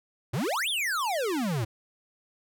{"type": "exponential two-way sweep", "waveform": "square", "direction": "up then down", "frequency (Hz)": [103.2, 3699, 103.2], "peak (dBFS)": -27, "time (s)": [0.33, 1.65], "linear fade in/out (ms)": 10, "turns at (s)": 0.69, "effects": []}